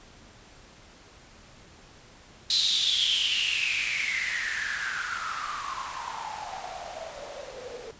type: noise with band-pass filter sweep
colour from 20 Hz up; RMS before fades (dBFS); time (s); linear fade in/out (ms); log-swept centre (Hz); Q
blue; -30; 2.5-7.91; 2; 4100 to 450; 9.5
effects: pink hiss -52 dBFS RMS until 7.99 s + resampled to 16000 Hz